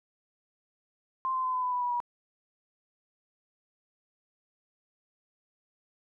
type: tone with pitch steps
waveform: sine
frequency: 1046.5 / 1034.5 / 1022.6 / 1010.9 / 999.2 / 987.8 / 976.4 / 965.2 Hz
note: C6 / C6 / C6 / B5 / B5 / B5 / B5 / B5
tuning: 0 / -20 / -40 / +40 / +20 / 0 / -20 / -40 cents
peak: -27 dBFS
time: 1.25-2.002 s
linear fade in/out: 0 ms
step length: 94 ms
effects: none